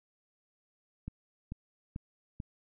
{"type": "click train", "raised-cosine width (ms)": 5, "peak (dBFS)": -26, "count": 4, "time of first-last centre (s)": [1.08, 2.402], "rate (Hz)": 2.27, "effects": []}